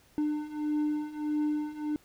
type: beating tone pair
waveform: triangle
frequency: 299.2 / 300.8 Hz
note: D4 / D4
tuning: +32 / +42 cents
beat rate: 1.6 Hz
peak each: -31 / -28 dBFS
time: 0.18-1.96 s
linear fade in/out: 0 ms
effects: pink hiss -62 dBFS RMS until 2.04 s